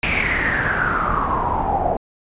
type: noise with low-pass filter sweep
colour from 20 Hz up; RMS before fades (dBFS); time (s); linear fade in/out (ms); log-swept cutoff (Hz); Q
pink; -20; 0.03-1.97; 2; 2500 to 690; 8.4
effects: resampled to 8000 Hz